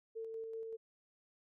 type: tone with tremolo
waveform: sine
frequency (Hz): 449.1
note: A4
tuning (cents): +35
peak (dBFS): -40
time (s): 0.15-0.77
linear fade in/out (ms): 20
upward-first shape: square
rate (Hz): 5.2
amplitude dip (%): 25
effects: none